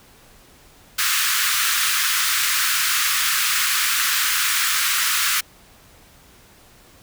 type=high-pass noise; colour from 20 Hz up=pink; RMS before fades=-20 dBFS; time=0.98-5.41 s; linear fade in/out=10 ms; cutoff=1200 Hz; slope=48 dB/octave; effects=pink hiss -50 dBFS RMS until 7.02 s